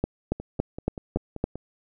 two click trains, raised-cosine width 2 ms, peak -21 / -10 dBFS, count 7 / 6, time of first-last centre 0.4-1.556 / 0.04-1.441 s, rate 5.19 / 3.57 Hz, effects none

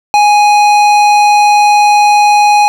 sine tone with tanh clipping, 830.6 Hz, G#5, in tune, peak -6 dBFS, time 0.14-2.68 s, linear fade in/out 0 ms, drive 16 dB, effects none

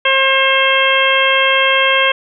harmonic tone, 535 Hz, C5, 38 cents sharp, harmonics 1 / 2 / 3 / 4 / 5 / 6, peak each -17 / -17 / -17 / -17 / -17 / -17 dBFS, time 0.05-2.12 s, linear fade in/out 5 ms, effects none

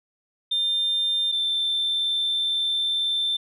sine tone pair in turn, 3600 / 3559 Hz, A7 / A7, +39 / +19 cents, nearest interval unison, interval 20 cents, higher first, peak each -19 / -20 dBFS, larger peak first, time 0.51-1.32 / 1.32-3.37 s, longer second, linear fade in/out 10 ms, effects tanh soft clip ceiling -18 dBFS

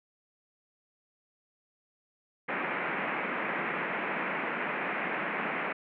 white band-pass noise, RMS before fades -33 dBFS, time 2.48-5.73 s, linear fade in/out 10 ms, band 160 to 2400 Hz, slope 48 dB/octave, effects none

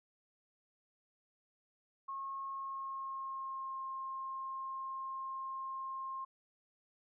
sine tone with pitch glide, 1085 to 1064.5 Hz, C#6 to C6, -37 to +30 cents, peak -39 dBFS, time 2.08-6.25 s, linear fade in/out 10 ms, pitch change -33 cents, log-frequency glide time 2.49-3.83 s, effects none

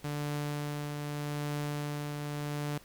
sawtooth tone with tremolo, 146.83 Hz, D3, in tune, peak -28 dBFS, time 0.04-2.78 s, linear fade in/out 5 ms, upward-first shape triangle, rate 0.82 Hz, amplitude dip 35%, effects pink hiss -57 dBFS RMS until 2.84 s

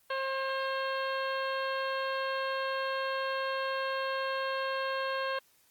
harmonic tone with a mistuned harmonic, 534 Hz, C5, 35 cents sharp, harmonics 1 / 2 / 3 / 4 / 5 / 6 / 7 / 8, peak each -34 / -35 / -37 / -48 / -43 / -45 / -51 / -46 dBFS, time 0.1-5.39 s, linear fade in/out 5 ms, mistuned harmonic 5, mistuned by +18 cents, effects white hiss -66 dBFS RMS until 5.7 s + Opus 24 kbps

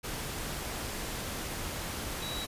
sine tone in noise, 3892 Hz, B7, 26 cents flat, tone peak -38 dBFS, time 2.21-2.46 s, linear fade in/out 20 ms, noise pink, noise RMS -37 dBFS, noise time 0.03-2.47 s, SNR -4 dB, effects resampled to 32000 Hz

